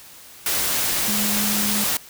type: tone in noise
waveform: sine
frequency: 207.7 Hz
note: G#3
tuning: in tune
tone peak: -25 dBFS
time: 1.08-1.84 s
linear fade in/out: 2 ms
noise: white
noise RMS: -22 dBFS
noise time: 0.46-1.97 s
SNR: -6 dB
effects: white hiss -44 dBFS RMS until 2.09 s